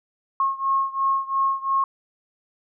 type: beating tone pair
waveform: sine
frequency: 1083 / 1085.9 Hz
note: C#6 / C#6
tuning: -41 / -36 cents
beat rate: 2.9 Hz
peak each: -22 / -24 dBFS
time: 0.4-1.84 s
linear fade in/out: 2 ms
effects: none